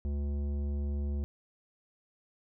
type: tone with tanh clipping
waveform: sine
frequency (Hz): 71.7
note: D2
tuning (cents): -41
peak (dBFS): -32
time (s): 0.05-1.24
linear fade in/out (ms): 0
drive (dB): 13
effects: none